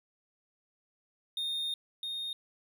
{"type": "tone pair in turn", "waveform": "triangle", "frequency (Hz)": [3672, 3691], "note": ["A#7", "A#7"], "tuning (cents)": [-27, -18], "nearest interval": "unison", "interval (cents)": 9, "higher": "second", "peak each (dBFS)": [-30, -33], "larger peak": "first", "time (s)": [[1.37, 1.74], [2.03, 2.33]], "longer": "first", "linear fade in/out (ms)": 2, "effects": []}